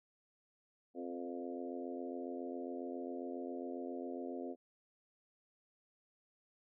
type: harmonic tone with a mistuned harmonic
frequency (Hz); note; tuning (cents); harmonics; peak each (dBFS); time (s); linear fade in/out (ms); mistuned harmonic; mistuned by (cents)
87.31; F2; 0; 3 / 4 / 5 / 6 / 7 / 8; -44 / -46 / -48 / -50 / -51 / -52; 0.94-4.56; 50; 6; -25
effects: none